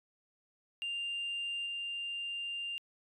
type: tone with level steps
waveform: sine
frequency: 2794 Hz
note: F7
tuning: in tune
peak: -33 / -35 dBFS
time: 0.82-2.78 s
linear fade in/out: 0 ms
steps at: 1.66 s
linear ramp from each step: 2 ms
effects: tanh soft clip ceiling -32 dBFS